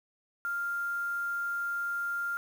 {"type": "tone with quantisation", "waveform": "sine", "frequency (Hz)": 1396.9, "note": "F6", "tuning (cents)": 0, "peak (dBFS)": -30, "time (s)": [0.45, 2.37], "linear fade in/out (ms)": 0, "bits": 8, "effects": []}